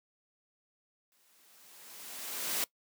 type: noise with exponential growth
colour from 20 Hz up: white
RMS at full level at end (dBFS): -31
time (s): 1.12-2.64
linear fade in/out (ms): 1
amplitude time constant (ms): 330
effects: noise-tail reverb RT60 0.1 s tail -21 dB re dry + high-pass 200 Hz 12 dB/octave